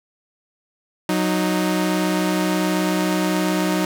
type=tone pair together; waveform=sawtooth; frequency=184.33 / 310 Hz; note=F#3 / D#4; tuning=-6 / -6 cents; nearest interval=major sixth; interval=900 cents; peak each=-17 dBFS; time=1.09-3.85 s; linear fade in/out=2 ms; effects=none